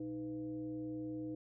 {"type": "tone with frequency modulation", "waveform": "sine", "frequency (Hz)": 311.6, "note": "D#4", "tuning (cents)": 3, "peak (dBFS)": -39, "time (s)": [0, 1.35], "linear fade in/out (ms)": 5, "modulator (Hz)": 188, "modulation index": 0.64, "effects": []}